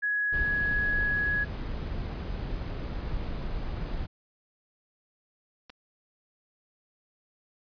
sine tone, 1675 Hz, G#6, 14 cents sharp, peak -25 dBFS, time 0.02-1.45 s, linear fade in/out 20 ms
brown noise, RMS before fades -33 dBFS, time 0.32-4.07 s, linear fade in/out 20 ms
clicks, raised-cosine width 0.2 ms, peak -29 dBFS, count 2, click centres 5.697 / 5.701 s
effects resampled to 11025 Hz

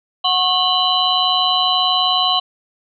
sine tone cluster, 734 / 1091 / 2933 / 3092 / 3976 Hz, F#5 / C#6 / F#7 / G7 / B7, -14 / -28 / -16 / -24 / +11 cents, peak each -20 dBFS, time 0.24-2.4 s, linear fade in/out 10 ms, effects none

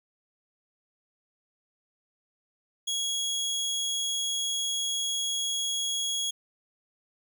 25% pulse tone, 3322 Hz, G#7, in tune, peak -24 dBFS, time 2.87-6.31 s, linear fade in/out 10 ms, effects none

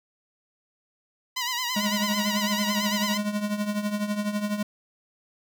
10% pulse tone with vibrato, 987 Hz, B5, 1 cent flat, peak -18 dBFS, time 1.36-3.18 s, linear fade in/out 10 ms, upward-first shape sine, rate 9 Hz, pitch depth 76 cents each way
square tone with tremolo, 207.7 Hz, G#3, in tune, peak -23 dBFS, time 1.76-4.63 s, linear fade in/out 5 ms, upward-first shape triangle, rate 12 Hz, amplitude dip 75%
effects none

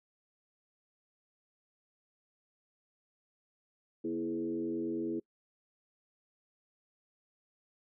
sine tone with frequency modulation, 329.6 Hz, E4, in tune, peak -32 dBFS, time 4.04-5.2 s, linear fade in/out 10 ms, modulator 89.3 Hz, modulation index 0.99, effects noise-tail reverb RT60 0.1 s tail -26 dB re dry

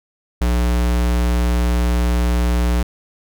square tone, 60 Hz, B1, 49 cents flat, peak -15 dBFS, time 0.41-2.83 s, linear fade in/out 5 ms, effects none

